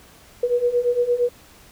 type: beating tone pair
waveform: sine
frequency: 479.8 / 488.5 Hz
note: A#4 / B4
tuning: +50 / -19 cents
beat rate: 8.7 Hz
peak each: -22 / -19 dBFS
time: 0.43-1.29 s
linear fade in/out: 5 ms
effects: pink hiss -49 dBFS RMS until 1.71 s